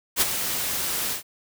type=noise with ADSR envelope; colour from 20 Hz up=white; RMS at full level=-18 dBFS; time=0.16-1.23 s; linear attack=54 ms; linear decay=26 ms; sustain=-9 dB; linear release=110 ms; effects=none